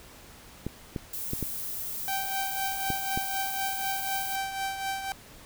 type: clicks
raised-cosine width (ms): 3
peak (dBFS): -18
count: 6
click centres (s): 0.666 / 0.962 / 1.334 / 1.427 / 2.903 / 3.175
type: noise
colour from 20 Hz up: violet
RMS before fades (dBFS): -35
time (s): 1.13-4.36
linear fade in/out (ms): 5
type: tone with tremolo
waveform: sawtooth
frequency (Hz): 778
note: G5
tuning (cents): -13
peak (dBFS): -24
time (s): 2.08-5.12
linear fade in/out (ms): 0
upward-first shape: triangle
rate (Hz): 4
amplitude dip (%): 60
effects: pink hiss -50 dBFS RMS until 5.45 s